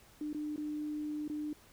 sine tone with dropouts, 300.4 Hz, D4, 39 cents sharp, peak -35 dBFS, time 0.21-1.53 s, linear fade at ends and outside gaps 2 ms, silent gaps 0.33-0.346 / 0.561-0.578 / 1.279-1.298 s, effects pink hiss -61 dBFS RMS until 1.72 s

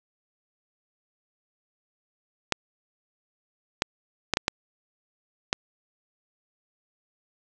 clicks, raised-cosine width 0.2 ms, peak -4 dBFS, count 6, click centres 2.523 / 3.821 / 4.337 / 4.371 / 4.481 / 5.529 s, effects resampled to 22050 Hz + 7-bit

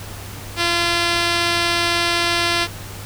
5% pulse tone with low-pass filter, 343.3 Hz, F4, 30 cents flat, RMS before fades -19 dBFS, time 0.56-2.68 s, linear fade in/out 50 ms, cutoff 6700 Hz, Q 1.7, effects added 100 Hz sine -34 dBFS peak until 3.05 s + pink hiss -35 dBFS RMS until 3.05 s

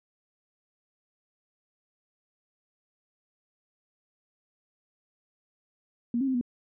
sine tone with pitch steps, 237.3 / 271.2 / 261.1 / 243.5 Hz, A#3 / C#4 / C4 / B3, +31 / -38 / -3 / -24 cents, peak -24 dBFS, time 6.14-6.412 s, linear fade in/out 2 ms, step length 68 ms, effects none

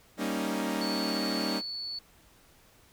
sawtooth chord, Eb dominant seventh, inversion first, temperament equal, 196 / 233.1 / 277.2 / 311.1 Hz, G3 / Bb3 / Db4 / Eb4, 0 / 0 / 0 / 0 cents, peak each -31 dBFS, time 0.17-1.62 s, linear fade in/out 50 ms
sine tone, 4444 Hz, C#8, 4 cents sharp, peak -34 dBFS, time 0.81-1.99 s, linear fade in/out 5 ms
effects pink hiss -60 dBFS RMS until 2.92 s

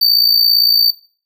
square tone with amplitude modulation, 4589 Hz, D8, 41 cents flat, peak -6 dBFS, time 0.01-0.91 s, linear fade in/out 10 ms, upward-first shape sine, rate 57.7 Hz, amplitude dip 65%, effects noise-tail reverb RT60 0.4 s tail -18 dB re dry

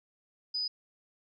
sine tone, 4978 Hz, D#8, in tune, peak -30 dBFS, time 0.54-0.68 s, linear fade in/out 10 ms, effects none

